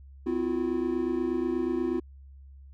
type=tone cluster; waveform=triangle; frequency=255.9 / 332.5 / 360.8 Hz; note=C4 / E4 / F#4; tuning=-38 / +15 / -44 cents; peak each=-29 / -28 / -28 dBFS; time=0.26-2 s; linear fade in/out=10 ms; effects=added 68 Hz sine -46 dBFS peak until 2.73 s